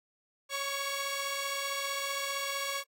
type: tone pair together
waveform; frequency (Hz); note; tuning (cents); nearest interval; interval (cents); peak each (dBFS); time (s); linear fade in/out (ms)
10% pulse; 553.8 / 1123; C#5 / C#6; -2 / +22; octave; 1224; -27 / -27; 0.49-2.84; 50
effects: AAC 48 kbps